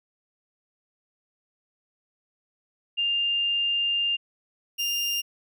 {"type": "tone pair in turn", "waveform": ["sine", "30% pulse"], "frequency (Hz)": [2802, 2802], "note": ["F7", "F7"], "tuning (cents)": [5, 5], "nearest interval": "unison", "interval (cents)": 0, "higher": "neither", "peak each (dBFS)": -22, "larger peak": "neither", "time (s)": [[2.97, 4.17], [4.78, 5.22]], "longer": "first", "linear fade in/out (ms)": 20, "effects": []}